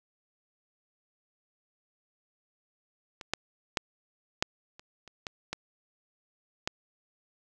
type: clicks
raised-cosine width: 0.2 ms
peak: -24 / -10 / -9 / -7 / -30 / -30 / -18 / -16 / -12 dBFS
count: 9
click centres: 3.212 / 3.336 / 3.772 / 4.425 / 4.795 / 5.077 / 5.268 / 5.53 / 6.675 s
effects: none